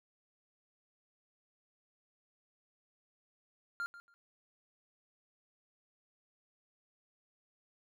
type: tone with echo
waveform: triangle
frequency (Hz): 1396.9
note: F6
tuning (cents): 0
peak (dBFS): -33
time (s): 3.8-3.86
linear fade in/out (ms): 0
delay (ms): 140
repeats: 2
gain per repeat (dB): -15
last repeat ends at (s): 4.14
effects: none